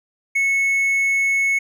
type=tone; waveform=triangle; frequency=2200 Hz; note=C#7; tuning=14 cents flat; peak=-14 dBFS; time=0.35-1.59 s; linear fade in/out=10 ms; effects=none